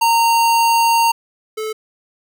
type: tone pair in turn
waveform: square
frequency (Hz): 923 / 434.7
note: A#5 / A4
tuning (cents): -17 / -21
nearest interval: octave + minor second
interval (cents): 1304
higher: first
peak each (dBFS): -12 / -22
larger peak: first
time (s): 0.01-1.12 / 1.57-1.73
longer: first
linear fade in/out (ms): 10
effects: none